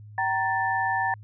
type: tone cluster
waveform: sine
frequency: 771 / 934 / 1766 Hz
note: G5 / A#5 / A6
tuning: -29 / +3 / +6 cents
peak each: -27 dBFS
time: 0.18-1.14 s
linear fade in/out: 2 ms
effects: added 105 Hz sine -42 dBFS peak until 1.23 s